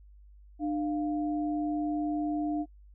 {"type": "tone pair together", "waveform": "sine", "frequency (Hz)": [300, 698.5], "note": ["D4", "F5"], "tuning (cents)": [37, 0], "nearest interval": "octave + minor third", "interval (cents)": 1463, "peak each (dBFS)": [-28, -36], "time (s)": [0.59, 2.66], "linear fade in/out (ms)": 50, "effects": ["noise-tail reverb RT60 0.1 s tail -26 dB re dry", "added 50 Hz sine -51 dBFS peak until 2.94 s"]}